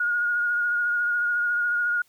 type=tone with vibrato; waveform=sine; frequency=1436 Hz; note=F6; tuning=48 cents sharp; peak=-21 dBFS; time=0-2.02 s; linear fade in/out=5 ms; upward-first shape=sine; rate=14 Hz; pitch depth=23 cents each way; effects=white hiss -63 dBFS RMS until 2.08 s